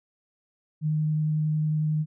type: tone with vibrato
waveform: sine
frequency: 153.9 Hz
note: D#3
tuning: 19 cents flat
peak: -22 dBFS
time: 0.81-2.06 s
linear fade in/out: 50 ms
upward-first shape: sine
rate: 11 Hz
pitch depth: 8 cents each way
effects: none